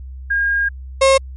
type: tone pair in turn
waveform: sine / 35% pulse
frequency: 1622 / 537.7 Hz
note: G#6 / C5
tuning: -41 / +47 cents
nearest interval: octave + perfect fifth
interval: 1912 cents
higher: first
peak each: -14 / -7 dBFS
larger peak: second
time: 0.3-0.69 / 1.01-1.18 s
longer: first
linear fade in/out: 10 ms
effects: added 65 Hz sine -29 dBFS peak until 1.36 s + MP3 48 kbps